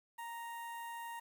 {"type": "tone with notch filter", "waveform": "sawtooth", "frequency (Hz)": 932.3, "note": "A#5", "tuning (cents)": 0, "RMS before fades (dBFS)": -45, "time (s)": [0.18, 1.2], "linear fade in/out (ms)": 10, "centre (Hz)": 4800, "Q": 0.55, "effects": ["11-bit"]}